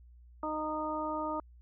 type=harmonic tone; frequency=308.2 Hz; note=D#4; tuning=16 cents flat; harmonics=1 / 2 / 3 / 4; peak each=-38 / -38 / -37 / -38 dBFS; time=0.43-1.4 s; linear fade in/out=2 ms; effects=added 60 Hz sine -53 dBFS peak until 1.61 s